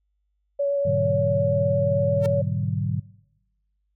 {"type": "tone with vibrato", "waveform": "sine", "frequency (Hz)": 564, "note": "C#5", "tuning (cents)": 30, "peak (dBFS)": -20, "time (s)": [0.59, 2.42], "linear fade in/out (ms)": 10, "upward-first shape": "sine", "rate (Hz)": 8.7, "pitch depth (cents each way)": 10}
{"type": "chord", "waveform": "sine", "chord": "G# half-diminished seventh", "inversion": "none", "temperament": "equal", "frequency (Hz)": [103.83, 123.47, 146.83, 185], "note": ["G#2", "B2", "D3", "F#3"], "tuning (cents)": [0, 0, 0, 0], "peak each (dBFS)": [-27, -30, -27, -30], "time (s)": [0.85, 3], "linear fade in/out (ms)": 10}
{"type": "tone with exponential growth", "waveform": "sawtooth", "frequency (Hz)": 453.6, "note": "A#4", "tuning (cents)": -47, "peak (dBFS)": -24, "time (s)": [2.19, 2.26], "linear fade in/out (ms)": 1, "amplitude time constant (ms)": 15}
{"effects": ["noise-tail reverb RT60 1.0 s tail -23 dB re dry", "added 50 Hz sine -69 dBFS peak until 3.95 s"]}